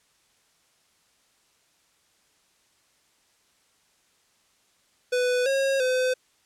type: tone with pitch steps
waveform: square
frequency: 496.7 / 543 / 510 Hz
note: B4 / C#5 / C5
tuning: +10 / -36 / -44 cents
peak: -22 dBFS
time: 5.12-6.14 s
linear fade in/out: 10 ms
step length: 340 ms
effects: white hiss -65 dBFS RMS until 6.45 s + low-pass 9000 Hz 12 dB/octave